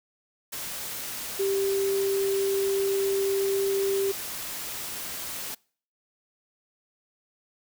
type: tone in noise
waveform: sine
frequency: 392 Hz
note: G4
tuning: in tune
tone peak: -23 dBFS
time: 1.39-4.12 s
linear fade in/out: 10 ms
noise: white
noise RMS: -35 dBFS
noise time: 0.52-5.55 s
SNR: +9 dB
effects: noise-tail reverb RT60 0.5 s tail -26 dB re dry